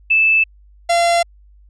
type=tone pair in turn; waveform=sine / 45% pulse; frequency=2630 / 685.6 Hz; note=E7 / F5; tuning=-5 / -32 cents; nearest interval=octave + major seventh; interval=2327 cents; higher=first; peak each=-10 / -12 dBFS; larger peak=first; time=0.1-0.44 / 0.89-1.23 s; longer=neither; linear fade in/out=10 ms; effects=added 50 Hz sine -44 dBFS peak until 1.69 s + resampled to 22050 Hz